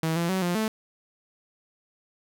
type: tone with pitch steps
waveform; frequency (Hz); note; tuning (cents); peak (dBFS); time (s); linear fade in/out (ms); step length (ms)
sawtooth; 161.3 / 169.9 / 188.5 / 175.6 / 218.7; E3 / F3 / F#3 / F3 / A3; -37 / -47 / +32 / +10 / -10; -20; 0.03-0.68; 2; 130
effects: none